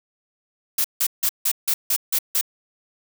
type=noise bursts; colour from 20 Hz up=blue; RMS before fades=-20 dBFS; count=8; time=0.78-2.412 s; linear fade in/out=5 ms; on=64 ms; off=160 ms; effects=none